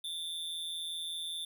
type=tone with amplitude modulation; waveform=square; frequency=3548 Hz; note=A7; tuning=14 cents sharp; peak=-34 dBFS; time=0.04-1.45 s; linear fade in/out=5 ms; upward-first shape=sine; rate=165 Hz; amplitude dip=70%; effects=none